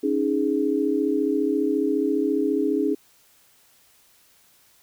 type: chord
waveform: sine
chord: C# suspended second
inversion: none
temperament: just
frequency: 277.2 / 311.8 / 415.8 Hz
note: C#4 / D#4 / G#4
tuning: 0 / +4 / +2 cents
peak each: -24 dBFS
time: 0.03-2.95 s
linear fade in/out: 10 ms
effects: white hiss -58 dBFS RMS until 4.82 s